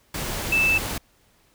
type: tone in noise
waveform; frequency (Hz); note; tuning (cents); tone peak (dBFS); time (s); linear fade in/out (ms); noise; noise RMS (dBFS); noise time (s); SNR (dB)
sine; 2637; E7; 0; -17; 0.52-0.78; 5; pink; -29; 0.14-0.98; +9
effects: pink hiss -61 dBFS RMS until 1.54 s